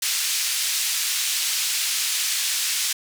white band-pass noise, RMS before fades -24 dBFS, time 0.02-2.93 s, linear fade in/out 5 ms, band 2400 to 8400 Hz, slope 12 dB/octave, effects none

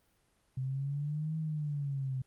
sine exponential two-way sweep, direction up then down, 128.9 to 159.6 to 128.9 Hz, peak -32 dBFS, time 0.57-2.22 s, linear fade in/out 5 ms, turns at 1.37 s, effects pink hiss -72 dBFS RMS until 2.26 s + Opus 32 kbps

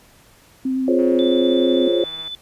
sine tone with vibrato, 261.6 Hz, C4, in tune, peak -18 dBFS, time 0.65-1.88 s, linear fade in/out 5 ms, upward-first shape square, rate 9.1 Hz, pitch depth 10 cents each way
sine chord, Db major seventh, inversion first, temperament equal, 349.2 / 415.3 / 523.3 / 554.4 Hz, F4 / Ab4 / C5 / Db5, 0 / 0 / 0 / 0 cents, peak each -18 / -24 / -21 / -23 dBFS, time 0.88-2.04 s, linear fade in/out 2 ms
click train, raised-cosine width 0.5 ms, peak -28 dBFS, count 207, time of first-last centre 0.99-2.277 s, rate 160 Hz
sine tone with tremolo, 3495 Hz, A7, 12 cents flat, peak -26 dBFS, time 1.19-2.35 s, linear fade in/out 0 ms, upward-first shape sine, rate 16 Hz, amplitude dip 40%
effects pink hiss -51 dBFS RMS until 2.41 s + resampled to 32000 Hz

